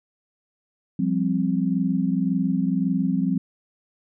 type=chord; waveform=sine; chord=F suspended second; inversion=none; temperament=just; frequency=174.61 / 196.44 / 261.9 Hz; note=F3 / G3 / C4; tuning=0 / +4 / +2 cents; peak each=-24 dBFS; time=0.99-3.38 s; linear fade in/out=5 ms; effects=none